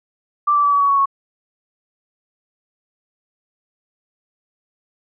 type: tone with pitch steps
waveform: sine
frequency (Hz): 1174.7 / 1162.5 / 1150.5 / 1138.6 / 1126.8 / 1115.2 / 1103.7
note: D6 / D6 / D6 / C#6 / C#6 / C#6 / C#6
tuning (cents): 0 / -18 / -36 / +46 / +28 / +10 / -8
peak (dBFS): -12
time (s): 0.47-1.058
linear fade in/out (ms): 10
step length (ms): 84
effects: none